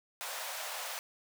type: high-pass noise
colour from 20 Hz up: pink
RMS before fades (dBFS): -40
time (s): 0.21-0.99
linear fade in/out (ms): 0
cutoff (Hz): 560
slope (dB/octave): 48
effects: none